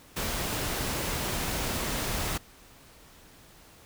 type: noise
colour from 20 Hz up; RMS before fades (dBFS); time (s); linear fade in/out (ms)
pink; -31; 0.16-2.38; 10
effects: pink hiss -54 dBFS RMS until 3.85 s